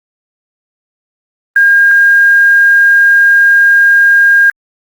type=tone with quantisation; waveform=sine; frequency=1615 Hz; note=G#6; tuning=49 cents flat; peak=-3 dBFS; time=1.56-4.5 s; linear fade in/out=2 ms; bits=5; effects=Opus 24 kbps